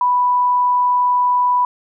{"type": "tone", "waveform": "sine", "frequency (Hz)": 987.8, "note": "B5", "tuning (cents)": 0, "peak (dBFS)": -12, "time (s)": [0.01, 1.65], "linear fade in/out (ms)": 2, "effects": []}